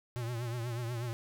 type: tone with vibrato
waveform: square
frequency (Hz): 119.1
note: A#2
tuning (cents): +38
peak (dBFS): -35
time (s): 0.16-1.13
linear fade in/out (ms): 0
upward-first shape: triangle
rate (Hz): 8.2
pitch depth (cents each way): 96
effects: none